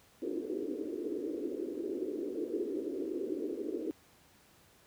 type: band-pass noise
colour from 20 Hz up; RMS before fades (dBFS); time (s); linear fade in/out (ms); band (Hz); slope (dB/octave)
pink; -37; 0.22-3.91; 0; 290 to 440; 48
effects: pink hiss -63 dBFS RMS until 4.86 s + high-pass 60 Hz 12 dB/octave